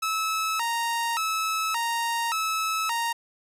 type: tone with vibrato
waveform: sawtooth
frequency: 1100 Hz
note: C#6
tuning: 14 cents flat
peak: -21 dBFS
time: 0.02-3.13 s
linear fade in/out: 10 ms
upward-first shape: square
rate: 0.87 Hz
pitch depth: 290 cents each way
effects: resampled to 32000 Hz